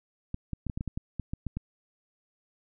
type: clicks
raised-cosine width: 5 ms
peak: -20 dBFS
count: 12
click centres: 0.344 / 0.533 / 0.667 / 0.698 / 0.775 / 0.809 / 0.877 / 0.975 / 1.197 / 1.335 / 1.467 / 1.57 s
effects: none